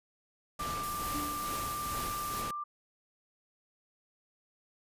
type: noise with tremolo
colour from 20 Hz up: pink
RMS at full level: -39 dBFS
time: 0.59-2.51 s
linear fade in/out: 5 ms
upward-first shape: sine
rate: 2.3 Hz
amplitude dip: 45%
type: tone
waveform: sine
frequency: 1185 Hz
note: D6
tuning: 15 cents sharp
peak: -35 dBFS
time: 0.59-2.64 s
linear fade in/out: 10 ms
type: noise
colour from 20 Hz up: blue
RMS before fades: -41 dBFS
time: 0.83-2.42 s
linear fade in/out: 5 ms
type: tone with exponential decay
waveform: sine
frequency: 293.2 Hz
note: D4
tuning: 3 cents flat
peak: -34 dBFS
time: 1.14-1.83 s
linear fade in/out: 5 ms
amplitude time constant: 150 ms
effects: resampled to 32000 Hz